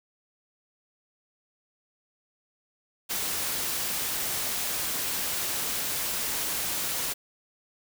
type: noise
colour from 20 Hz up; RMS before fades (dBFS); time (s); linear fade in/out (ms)
white; -30; 3.09-7.14; 20
effects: none